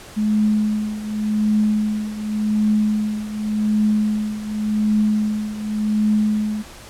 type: tone with tremolo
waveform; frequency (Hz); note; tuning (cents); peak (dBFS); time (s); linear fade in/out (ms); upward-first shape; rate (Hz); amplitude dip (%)
sine; 212.8; G#3; +42; -13; 0.16-6.63; 20; triangle; 0.88; 80
effects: pink hiss -40 dBFS RMS until 6.89 s + low-pass 11000 Hz 12 dB/octave